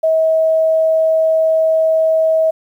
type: tone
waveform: sine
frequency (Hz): 641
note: E5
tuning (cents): -49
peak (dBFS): -10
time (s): 0.03-2.51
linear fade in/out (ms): 10
effects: 8-bit